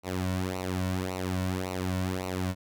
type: tone with flanger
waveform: sawtooth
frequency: 92.5 Hz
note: F#2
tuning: in tune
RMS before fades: -31 dBFS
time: 0.03-2.55 s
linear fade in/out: 50 ms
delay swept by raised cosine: 0.59 to 2.49 ms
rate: 1.8 Hz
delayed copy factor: -0.8
effects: none